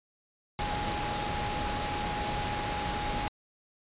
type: tone in noise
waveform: sine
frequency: 830.6 Hz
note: G#5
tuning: in tune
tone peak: -34 dBFS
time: 0.59-3.28 s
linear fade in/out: 0 ms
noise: pink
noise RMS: -33 dBFS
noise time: 0.59-3.28 s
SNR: -4 dB
effects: resampled to 8000 Hz